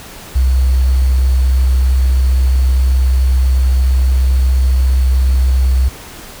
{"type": "tone with sample-and-hold", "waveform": "sine", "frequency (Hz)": 64.5, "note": "C2", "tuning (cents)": -24, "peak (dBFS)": -8, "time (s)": [0.35, 5.89], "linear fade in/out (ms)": 10, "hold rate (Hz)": 4410, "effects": ["pink hiss -33 dBFS RMS until 6.4 s"]}